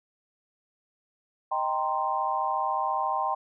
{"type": "chord", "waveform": "sine", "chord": "C minor seventh", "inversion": "first", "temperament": "equal", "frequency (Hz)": [622.3, 784, 932.3, 1046.5], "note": ["Eb5", "G5", "Bb5", "C6"], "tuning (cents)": [0, 0, 0, 0], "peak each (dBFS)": [-35, -29, -31, -29], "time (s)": [1.51, 3.35], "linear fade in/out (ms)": 10, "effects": []}